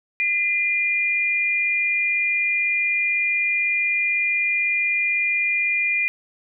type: tone pair together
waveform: sine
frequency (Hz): 2030 / 2414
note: B6 / D7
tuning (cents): +47 / +47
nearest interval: minor third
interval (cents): 300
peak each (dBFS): -26 / -19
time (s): 0.2-6.08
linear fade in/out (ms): 0
effects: none